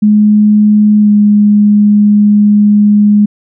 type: tone with pitch glide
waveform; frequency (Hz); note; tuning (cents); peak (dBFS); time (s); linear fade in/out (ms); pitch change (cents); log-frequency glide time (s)
sine; 210.3 to 207.5; G#3 to G#3; +22 to -1; -3; 0.02-3.26; 10; -23; 1-1.1
effects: none